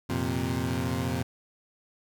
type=chord; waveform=20% pulse; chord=F suspended fourth; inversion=none; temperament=equal; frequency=87.31 / 116.54 / 130.81 Hz; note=F2 / Bb2 / C3; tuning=0 / 0 / 0 cents; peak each=-27 dBFS; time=0.09-1.23 s; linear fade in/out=10 ms; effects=none